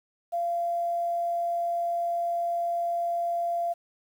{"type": "tone", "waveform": "sine", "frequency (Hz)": 688, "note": "F5", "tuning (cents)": -26, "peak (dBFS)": -25, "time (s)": [0.32, 3.74], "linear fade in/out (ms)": 20, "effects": ["9-bit"]}